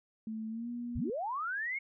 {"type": "tone with pitch glide", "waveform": "sine", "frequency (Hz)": [220.1, 240], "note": ["A3", "B3"], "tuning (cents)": [1, -49], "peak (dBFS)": -36, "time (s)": [0.27, 1.1], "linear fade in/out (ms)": 2, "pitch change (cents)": 150, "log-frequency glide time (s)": [0.49, 0.69]}
{"type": "linear sweep", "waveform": "sine", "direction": "up", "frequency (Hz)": [33.78, 2217], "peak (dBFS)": -33, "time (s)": [0.95, 1.79], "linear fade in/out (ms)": 10}
{"effects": []}